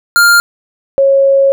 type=tone pair in turn; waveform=square / sine; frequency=1402 / 547.5 Hz; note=F6 / C#5; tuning=+6 / -22 cents; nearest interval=octave + major third; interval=1628 cents; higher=first; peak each=-5 dBFS; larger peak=neither; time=0.16-0.4 / 0.98-1.52 s; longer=second; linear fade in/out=0 ms; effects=none